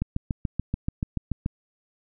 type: click train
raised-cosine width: 5 ms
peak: -13 dBFS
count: 11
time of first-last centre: 0.02-1.461 s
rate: 6.94 Hz
effects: none